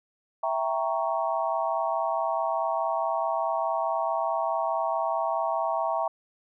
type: chord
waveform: sine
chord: E diminished seventh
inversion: none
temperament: equal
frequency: 659.3 / 784 / 932.3 / 1108.7 Hz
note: E5 / G5 / Bb5 / Db6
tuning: 0 / 0 / 0 / 0 cents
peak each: -28 / -31 / -30 / -32 dBFS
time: 0.43-6.08 s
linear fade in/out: 5 ms
effects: none